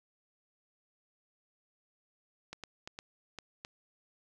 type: clicks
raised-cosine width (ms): 0.2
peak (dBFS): -25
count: 6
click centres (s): 2.53 / 2.637 / 2.875 / 2.989 / 3.387 / 3.649
effects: none